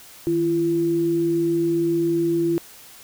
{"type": "tone pair together", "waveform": "sine", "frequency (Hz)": [158.78, 338.4], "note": ["D#3", "E4"], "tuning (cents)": [35, 45], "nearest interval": "octave + minor second", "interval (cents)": 1310, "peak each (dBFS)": [-29, -18], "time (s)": [0.27, 2.58], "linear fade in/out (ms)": 0, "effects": ["white hiss -45 dBFS RMS until 3.03 s"]}